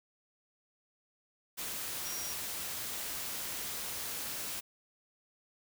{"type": "tone in noise", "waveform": "sine", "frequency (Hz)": 5690, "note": "F8", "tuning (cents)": 31, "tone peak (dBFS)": -41, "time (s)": [2.04, 2.34], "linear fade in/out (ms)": 20, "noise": "white", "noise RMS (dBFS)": -39, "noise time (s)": [1.57, 4.61], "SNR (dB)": -5, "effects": []}